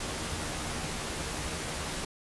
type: noise with comb filter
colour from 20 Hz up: pink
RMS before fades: -35 dBFS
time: 0-2.05 s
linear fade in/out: 5 ms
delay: 13 ms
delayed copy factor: +0.5
effects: resampled to 24000 Hz